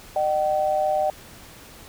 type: tone pair together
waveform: sine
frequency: 607.3 / 764 Hz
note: D#5 / G5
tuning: -42 / -45 cents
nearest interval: major third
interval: 397 cents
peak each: -22 dBFS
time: 0.16-1.1 s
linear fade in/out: 2 ms
effects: pink hiss -45 dBFS RMS until 1.88 s